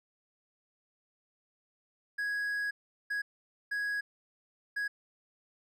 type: tone bursts at uneven times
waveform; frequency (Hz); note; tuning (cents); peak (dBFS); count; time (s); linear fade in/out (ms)
triangle; 1661.2; G#6; 0; -29; 4; 2.18-2.71 / 3.1-3.22 / 3.71-4.01 / 4.76-4.88; 10
effects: none